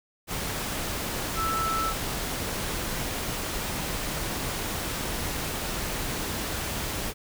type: tone in noise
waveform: sine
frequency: 1318.5 Hz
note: E6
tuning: in tune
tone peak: -26 dBFS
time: 1.35-1.94 s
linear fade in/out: 50 ms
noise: pink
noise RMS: -31 dBFS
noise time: 0.27-7.14 s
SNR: +2 dB
effects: none